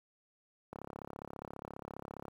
click train, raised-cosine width 1 ms, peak -29 dBFS, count 55, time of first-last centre 0.73-2.282 s, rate 34.8 Hz, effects high-pass 80 Hz 12 dB/octave + 10-bit

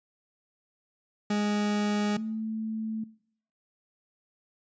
40% pulse / sine tone pair in turn, 207.7 / 220.1 Hz, G#3 / A3, 0 / +1 cents, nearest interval minor second, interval 101 cents, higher second, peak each -24 / -31 dBFS, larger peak first, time 1.3-2.17 / 2.17-3.04 s, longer neither, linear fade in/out 5 ms, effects noise-tail reverb RT60 0.6 s tail -20 dB re dry + resampled to 16000 Hz

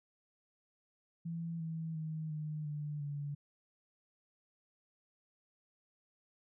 sine tone with pitch steps, 166.7 / 161.95 / 157.34 / 152.86 / 148.51 / 144.28 Hz, E3 / E3 / D#3 / D#3 / D3 / D3, +20 / -30 / +20 / -30 / +20 / -30 cents, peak -37 dBFS, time 1.25-3.35 s, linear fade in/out 10 ms, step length 350 ms, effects none

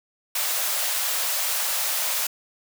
white high-pass noise, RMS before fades -25 dBFS, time 0.35-2.27 s, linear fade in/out 5 ms, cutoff 520 Hz, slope 48 dB/octave, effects none

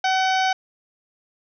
harmonic tone, 756 Hz, F#5, 37 cents sharp, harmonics 1 / 2 / 3 / 4 / 5 / 6 / 7 / 8, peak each -19 / -25 / -29 / -31 / -33 / -35 / -36 / -37 dBFS, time 0.04-0.53 s, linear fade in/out 5 ms, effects none

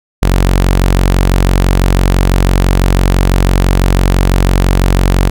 sawtooth tone, 46 Hz, F#1, 9 cents flat, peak -3 dBFS, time 0.22-5.3 s, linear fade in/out 10 ms, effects none

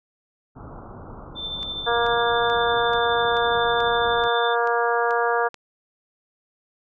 pink low-pass noise, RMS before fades -39 dBFS, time 0.55-4.29 s, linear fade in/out 20 ms, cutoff 1400 Hz, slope 96 dB/octave
sine tone with tremolo, 3552 Hz, A7, 16 cents sharp, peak -26 dBFS, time 1.35-4.56 s, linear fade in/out 50 ms, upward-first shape triangle, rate 12 Hz, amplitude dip 45%
click train, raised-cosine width 0.2 ms, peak -23 dBFS, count 10, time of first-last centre 1.63-5.543 s, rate 2.3 Hz
harmonic tone, 235.7 Hz, A#3, 19 cents sharp, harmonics 2 / 3 / 4 / 5 / 6 / 7, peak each -23 / -25 / -26 / -27 / -28 / -28 dBFS, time 1.86-5.49 s, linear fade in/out 20 ms
effects none

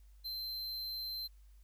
square tone, 4108 Hz, C8, 33 cents flat, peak -39 dBFS, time 0.24-1.28 s, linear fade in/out 20 ms, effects added 50 Hz sine -56 dBFS peak until 1.63 s + white hiss -75 dBFS RMS until 1.63 s

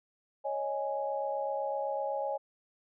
sine chord, C# suspended second, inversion none, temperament equal, 554.4 / 622.3 / 830.6 Hz, C#5 / D#5 / G#5, 0 / 0 / 0 cents, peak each -34 / -37 / -35 dBFS, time 0.44-2.38 s, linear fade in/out 20 ms, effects none

